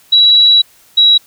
sine tone pair in turn, 3906 / 3881 Hz, B7 / B7, -20 / -31 cents, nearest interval unison, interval 11 cents, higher first, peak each -4 dBFS, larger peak neither, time 0.12-0.62 / 0.97-1.18 s, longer first, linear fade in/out 10 ms, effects white hiss -47 dBFS RMS until 1.26 s

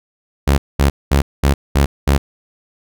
sawtooth tone bursts, 69.8 Hz, C#2, 13 cents sharp, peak -6 dBFS, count 6, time 0.47-2.18 s, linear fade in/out 10 ms, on 110 ms, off 210 ms, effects none

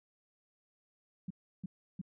sine tone bursts, 184 Hz, F#3, 9 cents flat, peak -36 dBFS, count 3, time 1.28-2.015 s, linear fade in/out 5 ms, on 25 ms, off 330 ms, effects none

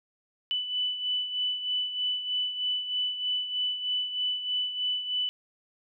sine beating tone pair, 2986 / 2989.2 Hz, F#7 / F#7, +15 / +17 cents, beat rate 3.2 Hz, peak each -28 / -35 dBFS, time 0.51-5.29 s, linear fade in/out 0 ms, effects none

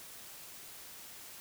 silence, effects white hiss -50 dBFS RMS until 1.4 s

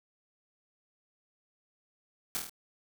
white noise with echo, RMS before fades -32 dBFS, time 2.35-2.37 s, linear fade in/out 0 ms, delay 25 ms, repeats 5, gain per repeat -3 dB, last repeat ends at 2.495 s, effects none

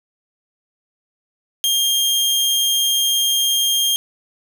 sawtooth tone, 3213 Hz, G7, 42 cents sharp, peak -12 dBFS, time 1.64-3.96 s, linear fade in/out 0 ms, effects none

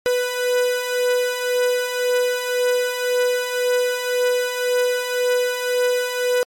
45% pulse beating tone pair, 493.9 / 495.8 Hz, B4 / B4, 0 / +7 cents, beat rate 1.9 Hz, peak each -24 / -19 dBFS, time 0.06-6.43 s, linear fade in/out 0 ms, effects MP3 64 kbps

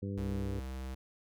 harmonic tone, 99 Hz, G2, 18 cents sharp, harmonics 1 / 2 / 3 / 4 / 5, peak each -37 / -39 / -44 / -46 / -47 dBFS, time 0.02-0.6 s, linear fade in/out 10 ms
square tone, 65.3 Hz, C2, 3 cents flat, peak -39 dBFS, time 0.17-0.95 s, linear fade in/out 10 ms
effects none

